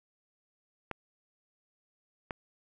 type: clicks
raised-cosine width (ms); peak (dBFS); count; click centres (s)
0.5; -20; 2; 0.913 / 2.308
effects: none